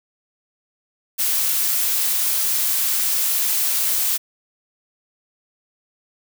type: noise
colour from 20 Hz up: blue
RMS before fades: -20 dBFS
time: 1.18-4.18 s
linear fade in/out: 20 ms
effects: none